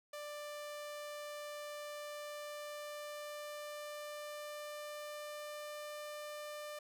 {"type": "tone with pitch glide", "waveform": "sawtooth", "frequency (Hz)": [591, 595.8], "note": ["D5", "D5"], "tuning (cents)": [11, 25], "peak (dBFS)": -40, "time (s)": [0.13, 6.79], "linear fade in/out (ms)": 5, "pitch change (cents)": 14, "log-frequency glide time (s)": [1.98, 6.02], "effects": []}